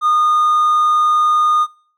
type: tone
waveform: triangle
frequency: 1225 Hz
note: D#6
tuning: 27 cents flat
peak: -8 dBFS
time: 0.01-1.67 s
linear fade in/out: 50 ms
effects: noise-tail reverb RT60 0.5 s tail -23 dB re dry + tanh soft clip ceiling -5 dBFS